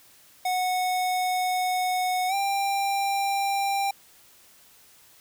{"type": "tone with pitch glide", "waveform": "square", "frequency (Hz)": [735, 792.3], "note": ["F#5", "G5"], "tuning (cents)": [-12, 18], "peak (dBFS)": -24, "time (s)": [0.45, 3.91], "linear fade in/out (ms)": 5, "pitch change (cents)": 130, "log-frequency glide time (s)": [2.28, 2.34], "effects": ["white hiss -55 dBFS RMS until 5.2 s"]}